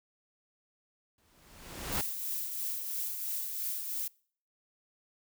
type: noise with exponential growth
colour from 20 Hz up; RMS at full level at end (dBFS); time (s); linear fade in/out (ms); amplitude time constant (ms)
pink; -32; 1.18-2.01; 2; 180
type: noise with tremolo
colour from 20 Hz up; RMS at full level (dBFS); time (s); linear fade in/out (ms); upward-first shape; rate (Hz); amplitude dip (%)
violet; -34; 1.92-4.08; 5; triangle; 3; 45
effects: noise-tail reverb RT60 0.5 s tail -25 dB re dry